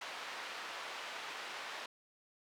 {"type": "band-pass noise", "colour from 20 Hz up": "pink", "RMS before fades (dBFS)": -45, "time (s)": [0.01, 1.86], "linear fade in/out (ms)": 5, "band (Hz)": [800, 3700], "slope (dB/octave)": 12, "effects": []}